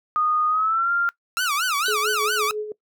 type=tone with pitch glide; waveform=sine; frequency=1233 to 1392 Hz; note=D#6 to F6; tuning=-16 to -6 cents; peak=-18 dBFS; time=0.16-1.09 s; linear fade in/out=0 ms; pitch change=+210 cents; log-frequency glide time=0.48-0.91 s
type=tone with vibrato; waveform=sawtooth; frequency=1308 Hz; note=E6; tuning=14 cents flat; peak=-17 dBFS; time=1.37-2.51 s; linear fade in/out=0 ms; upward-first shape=sine; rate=4.4 Hz; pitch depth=260 cents each way
type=tone with exponential decay; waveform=sine; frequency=3937 Hz; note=B7; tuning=6 cents flat; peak=-24 dBFS; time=1.86-2.03 s; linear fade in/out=0 ms; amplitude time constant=36 ms
type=tone with tremolo; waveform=sine; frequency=424.6 Hz; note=G#4; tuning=38 cents sharp; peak=-23 dBFS; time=1.88-2.72 s; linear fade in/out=2 ms; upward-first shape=sine; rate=6 Hz; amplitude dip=60%
effects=noise-tail reverb RT60 0.1 s tail -21 dB re dry